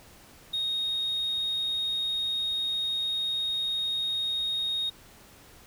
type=tone; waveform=triangle; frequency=3729 Hz; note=A#7; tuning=in tune; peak=-24 dBFS; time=0.53-4.9 s; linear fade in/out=10 ms; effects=tanh soft clip ceiling -23 dBFS + pink hiss -53 dBFS RMS until 5.66 s